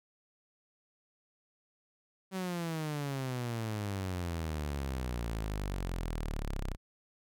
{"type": "exponential sweep", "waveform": "sawtooth", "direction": "down", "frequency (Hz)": [192.3, 31], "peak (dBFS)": -30, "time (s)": [2.31, 6.77], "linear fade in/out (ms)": 50, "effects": []}